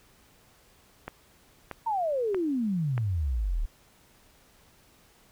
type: click train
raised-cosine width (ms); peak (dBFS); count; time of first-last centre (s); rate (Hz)
0.5; -20; 4; 1.08-2.979; 1.58
type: exponential sweep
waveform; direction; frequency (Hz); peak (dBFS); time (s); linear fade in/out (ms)
sine; down; 939 to 34.31; -25; 1.86-3.66; 10
effects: pink hiss -60 dBFS RMS until 5.31 s